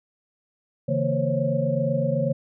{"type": "tone cluster", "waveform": "sine", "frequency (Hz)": [140.3, 162.6, 229.5, 523, 551], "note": ["C#3", "E3", "A#3", "C5", "C#5"], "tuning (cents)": [21, -23, -27, -1, -11], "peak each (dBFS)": [-26, -28, -29, -29, -25], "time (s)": [0.88, 2.33], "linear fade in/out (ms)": 10, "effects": []}